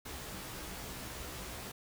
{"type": "noise with comb filter", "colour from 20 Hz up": "pink", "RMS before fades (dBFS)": -44, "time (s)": [0.05, 1.72], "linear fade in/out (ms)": 10, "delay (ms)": 16, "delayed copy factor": 0.65, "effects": []}